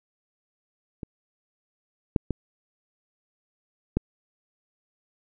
clicks, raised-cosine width 3 ms, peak -21 / -7 / -13 / -9 dBFS, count 4, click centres 1.032 / 2.162 / 2.307 / 3.97 s, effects none

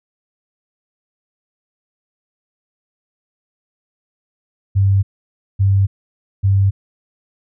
sine tone bursts, 98 Hz, G2, in tune, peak -10 dBFS, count 3, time 4.75-6.71 s, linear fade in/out 20 ms, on 280 ms, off 560 ms, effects none

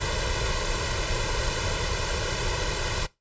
pink noise with comb filter, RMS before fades -27 dBFS, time 0-3.07 s, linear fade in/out 20 ms, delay 2 ms, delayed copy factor +0.85, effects noise-tail reverb RT60 0.2 s tail -19 dB re dry + resampled to 16000 Hz

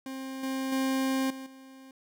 40% pulse tone with level steps, 265.3 Hz, C4, 24 cents sharp, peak -35 / -29 / -25 / -38 / -47 dBFS, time 0.06-1.91 s, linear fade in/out 2 ms, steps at 0.43 / 0.72 / 1.3 / 1.46 s, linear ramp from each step 5 ms, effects none

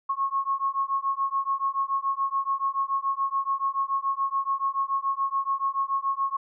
sine beating tone pair, 1089 / 1096 Hz, C#6 / C#6, -31 / -20 cents, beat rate 7 Hz, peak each -27 dBFS, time 0.09-6.37 s, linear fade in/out 10 ms, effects none

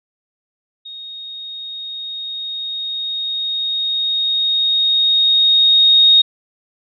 sine tone with level ramp, 3729 Hz, A#7, in tune, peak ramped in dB -30 to -6 dBFS, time 0.85-6.22 s, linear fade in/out 10 ms, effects none

